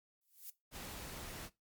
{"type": "noise with exponential growth", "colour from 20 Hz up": "violet", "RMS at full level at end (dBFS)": -44, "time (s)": [0.21, 0.5], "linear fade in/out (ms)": 5, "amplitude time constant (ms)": 61}
{"type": "noise", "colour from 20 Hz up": "pink", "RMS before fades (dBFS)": -47, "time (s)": [0.71, 1.5], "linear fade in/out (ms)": 50}
{"effects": ["noise-tail reverb RT60 0.2 s tail -18 dB re dry", "MP3 96 kbps"]}